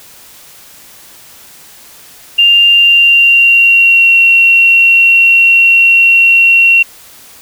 sine tone with pitch glide, 2795 to 2734 Hz, F7 to F7, +1 to -37 cents, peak -3 dBFS, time 2.38-6.83 s, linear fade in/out 10 ms, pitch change -38 cents, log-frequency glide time 2.67-4.14 s, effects white hiss -37 dBFS RMS until 7.41 s

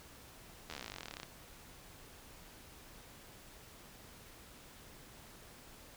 slowing click train, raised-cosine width 0.2 ms, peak -26 dBFS, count 27, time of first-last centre 0.7-1.232 s, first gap 12 ms, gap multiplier 1.04, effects pink hiss -56 dBFS RMS until 5.96 s

